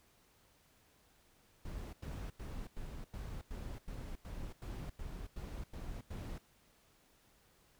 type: noise bursts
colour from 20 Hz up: brown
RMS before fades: -44 dBFS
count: 13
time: 1.65-6.382 s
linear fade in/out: 5 ms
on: 280 ms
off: 91 ms
effects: pink hiss -69 dBFS RMS until 7.79 s